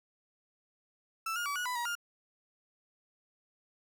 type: tone with pitch steps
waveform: 35% pulse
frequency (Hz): 1325 / 1423 / 1144 / 1459 / 995 / 954 / 1411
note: E6 / F6 / D6 / F#6 / B5 / A#5 / F6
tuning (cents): +9 / +32 / -46 / -25 / +13 / +40 / +17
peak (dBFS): -31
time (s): 1.26-1.953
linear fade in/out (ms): 5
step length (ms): 99
effects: none